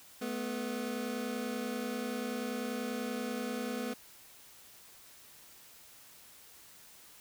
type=tone pair together; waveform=25% pulse; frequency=216.6 / 246.9 Hz; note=A3 / B3; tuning=-27 / 0 cents; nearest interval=major second; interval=227 cents; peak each=-35 / -33 dBFS; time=0.21-3.94 s; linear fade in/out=10 ms; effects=white hiss -56 dBFS RMS until 7.2 s